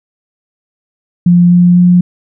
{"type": "tone with pitch steps", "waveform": "sine", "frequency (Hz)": [175.2, 176.52, 177.85], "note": ["F3", "F3", "F3"], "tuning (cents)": [6, 19, 32], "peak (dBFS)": -3, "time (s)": [1.26, 2.01], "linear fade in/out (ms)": 5, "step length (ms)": 250, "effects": []}